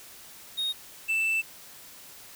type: tone pair in turn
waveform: triangle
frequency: 3729 / 2653 Hz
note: A#7 / E7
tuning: 0 / +10 cents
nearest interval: tritone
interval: 590 cents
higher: first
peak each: -25 / -22 dBFS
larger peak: second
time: 0.57-0.73 / 1.08-1.42 s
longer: second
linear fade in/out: 20 ms
effects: white hiss -48 dBFS RMS until 2.35 s